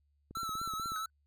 click train, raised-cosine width 3 ms, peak -35 dBFS, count 11, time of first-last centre 0.31-0.92 s, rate 16.4 Hz
square tone with vibrato, 1318.5 Hz, E6, in tune, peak -36 dBFS, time 0.35-1.06 s, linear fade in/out 5 ms, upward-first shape triangle, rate 4.4 Hz, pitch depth 59 cents each way
triangle tone with exponential decay, 1493 Hz, F#6, 15 cents sharp, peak -37 dBFS, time 0.96-1.1 s, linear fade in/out 0 ms, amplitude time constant 30 ms
effects added 72 Hz sine -70 dBFS peak until 1.26 s

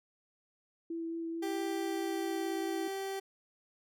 sine tone with vibrato, 331.2 Hz, E4, 8 cents sharp, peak -35 dBFS, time 0.9-2.88 s, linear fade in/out 5 ms, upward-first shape sine, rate 4.6 Hz, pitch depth 9 cents each way
30% pulse tone with pitch glide, 393 to 388.7 Hz, G4 to G4, +4 to -15 cents, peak -33 dBFS, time 1.42-3.2 s, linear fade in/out 10 ms, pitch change -19 cents, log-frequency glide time 1.66-2.58 s
effects none

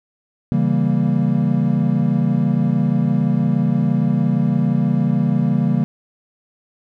triangle chord, C# diminished seventh, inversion none, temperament equal, 138.59 / 164.81 / 196 / 233.1 Hz, C#3 / E3 / G3 / Bb3, 0 / 0 / 0 / 0 cents, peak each -18 dBFS, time 0.52-5.84 s, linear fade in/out 0 ms, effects none

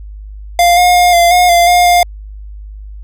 square tone with pitch steps, 697 / 715 / 711 / 690 / 717 / 692 / 710 / 705 Hz, F5 / F5 / F5 / F5 / F5 / F5 / F5 / F5, -4 / +41 / +31 / -21 / +45 / -16 / +28 / +16 cents, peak -6 dBFS, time 0.59-2.03 s, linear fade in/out 2 ms, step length 180 ms, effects added 51 Hz sine -26 dBFS peak until 3.03 s

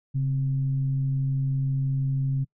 sine tone with frequency modulation, 135.9 Hz, C#3, 34 cents flat, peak -22 dBFS, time 0.14-2.45 s, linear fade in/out 20 ms, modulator 123 Hz, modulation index 0.26, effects noise-tail reverb RT60 0.1 s tail -26 dB re dry

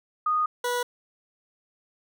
sine / 20% pulse tone pair in turn, 1236 / 488.5 Hz, D#6 / B4, -12 / -19 cents, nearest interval octave + major third, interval 1607 cents, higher first, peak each -21 / -20 dBFS, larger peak second, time 0.26-0.46 / 0.64-0.83 s, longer first, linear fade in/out 5 ms, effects none

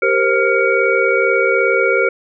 sine tone cluster, 391.1 / 467.5 / 530 / 1398 / 2254 Hz, G4 / A#4 / C5 / F6 / C#7, -4 / +5 / +22 / +1 / +28 cents, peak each -18 dBFS, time 0.02-2.09 s, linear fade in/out 5 ms, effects none

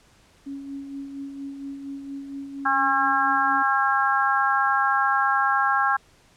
sine tone with tremolo, 277.2 Hz, C#4, in tune, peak -30 dBFS, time 0.46-3.63 s, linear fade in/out 10 ms, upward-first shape sine, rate 4.3 Hz, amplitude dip 45%
harmonic tone, 270.7 Hz, C#4, 41 cents flat, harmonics 3 / 4 / 5 / 6, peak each -24 / -24 / -24 / -24 dBFS, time 2.65-5.97 s, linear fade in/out 10 ms
effects pink hiss -57 dBFS RMS until 6.36 s + low-pass 9000 Hz 12 dB/octave

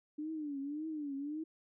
sine tone with vibrato, 295.7 Hz, D4, 12 cents sharp, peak -37 dBFS, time 0.18-1.44 s, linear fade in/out 10 ms, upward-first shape triangle, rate 1.8 Hz, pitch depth 150 cents each way, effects none

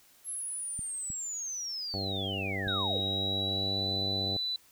sine linear sweep, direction down, 11200 to 254 Hz, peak -34 dBFS, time 0.24-3.02 s, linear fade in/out 50 ms
clicks, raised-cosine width 5 ms, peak -30 dBFS, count 3, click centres 0.792 / 1.102 / 2.671 s
harmonic tone, 97.4 Hz, G2, 11 cents flat, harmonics 1 / 2 / 3 / 4 / 5 / 6 / 7 / 8, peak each -37 / -40 / -42 / -43 / -44 / -45 / -45 / -46 dBFS, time 1.94-4.37 s, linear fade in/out 0 ms
sine tone with pitch glide, 3794 to 3983 Hz, A#7 to B7, +30 to +14 cents, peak -30 dBFS, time 2.68-4.56 s, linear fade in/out 2 ms, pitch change +84 cents, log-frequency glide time 2.86-3.89 s
effects white hiss -61 dBFS RMS until 4.71 s

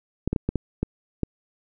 clicks, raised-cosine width 3 ms, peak -10 dBFS, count 7, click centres 0.276 / 0.33 / 0.362 / 0.49 / 0.557 / 0.83 / 1.233 s, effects none

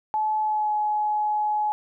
sine tone with pitch glide, 860 to 845.2 Hz, A5 to G#5, -40 to +30 cents, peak -21 dBFS, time 0.14-1.72 s, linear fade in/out 0 ms, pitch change -30 cents, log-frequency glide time 0.41-0.73 s, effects none

